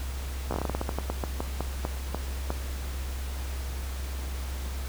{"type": "slowing click train", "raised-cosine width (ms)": 1, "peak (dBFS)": -15, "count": 19, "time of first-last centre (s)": [0.51, 2.504], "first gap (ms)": 14, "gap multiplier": 1.21, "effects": ["added 66 Hz sine -31 dBFS peak until 4.88 s", "pink hiss -42 dBFS RMS until 4.88 s"]}